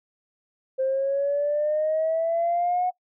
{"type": "exponential sweep", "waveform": "sine", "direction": "up", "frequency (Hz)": [523.3, 733], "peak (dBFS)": -20, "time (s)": [0.78, 2.91], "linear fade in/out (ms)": 20, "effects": ["noise-tail reverb RT60 0.1 s tail -21 dB re dry", "tanh soft clip ceiling -16 dBFS"]}